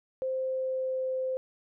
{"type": "tone with pitch glide", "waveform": "sine", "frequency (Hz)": [522, 519], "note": ["C5", "C5"], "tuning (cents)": [-4, -14], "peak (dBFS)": -28, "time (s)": [0.22, 1.37], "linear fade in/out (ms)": 0, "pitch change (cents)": -10, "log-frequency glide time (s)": [0.44, 1.13], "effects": []}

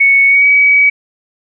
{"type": "tone with pitch glide", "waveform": "sine", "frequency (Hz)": [2217, 2271], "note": ["C#7", "C#7"], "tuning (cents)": [0, 41], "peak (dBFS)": -5, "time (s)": [0, 0.9], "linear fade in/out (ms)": 10, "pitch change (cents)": 41, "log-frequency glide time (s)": [0.27, 0.46], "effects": []}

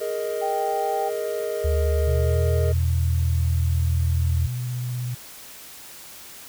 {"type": "chord", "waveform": "triangle", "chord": "Ab suspended second", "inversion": "none", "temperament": "just", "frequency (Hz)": [415.3, 467.2, 623], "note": ["Ab4", "Bb4", "Eb5"], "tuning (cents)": [0, 4, 2], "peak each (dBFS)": -27, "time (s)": [0, 2.73], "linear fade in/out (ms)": 20}
{"type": "tone", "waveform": "sine", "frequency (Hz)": 784, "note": "G5", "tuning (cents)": 0, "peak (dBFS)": -24, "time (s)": [0.41, 1.1], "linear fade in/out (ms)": 20}
{"type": "tone with pitch glide", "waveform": "sine", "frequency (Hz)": [75, 83.22], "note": ["D2", "E2"], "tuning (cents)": [37, 17], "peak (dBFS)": -19, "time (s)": [1.64, 4.47], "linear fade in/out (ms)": 10, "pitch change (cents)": 180, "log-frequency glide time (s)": [2.11, 2.37]}
{"type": "tone with vibrato", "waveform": "sine", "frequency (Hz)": 123.47, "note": "B2", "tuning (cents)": 0, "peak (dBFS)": -25, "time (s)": [2.07, 5.15], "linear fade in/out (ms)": 10, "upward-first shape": "square", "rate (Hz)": 16, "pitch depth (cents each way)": 17}
{"effects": ["white hiss -42 dBFS RMS until 6.48 s"]}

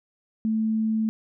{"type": "tone", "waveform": "sine", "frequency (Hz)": 220, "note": "A3", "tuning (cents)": 0, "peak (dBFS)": -21, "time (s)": [0.45, 1.09], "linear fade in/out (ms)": 0, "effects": []}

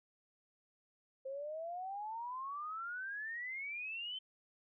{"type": "exponential sweep", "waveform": "sine", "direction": "up", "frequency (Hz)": [524, 3106], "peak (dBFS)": -40, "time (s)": [1.25, 4.19], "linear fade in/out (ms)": 10, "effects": []}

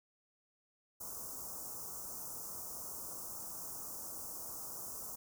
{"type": "band-stop noise", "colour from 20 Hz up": "white", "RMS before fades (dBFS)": -45, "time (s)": [1, 5.16], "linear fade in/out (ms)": 10, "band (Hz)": [1300, 5600], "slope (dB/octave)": 48, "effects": []}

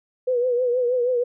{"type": "tone with vibrato", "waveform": "sine", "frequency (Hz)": 493.8, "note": "B4", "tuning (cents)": 0, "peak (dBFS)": -18, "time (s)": [0.27, 1.24], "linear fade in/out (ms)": 10, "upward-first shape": "triangle", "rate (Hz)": 6.3, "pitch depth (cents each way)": 77, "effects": []}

